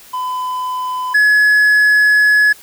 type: tone pair in turn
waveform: triangle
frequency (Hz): 1008 / 1695.2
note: B5 / G#6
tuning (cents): +35 / +35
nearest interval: major sixth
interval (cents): 900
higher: second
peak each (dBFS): -16 / -6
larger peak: second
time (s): 0.13-1.14 / 1.14-2.53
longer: second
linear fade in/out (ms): 10
effects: white hiss -41 dBFS RMS until 2.62 s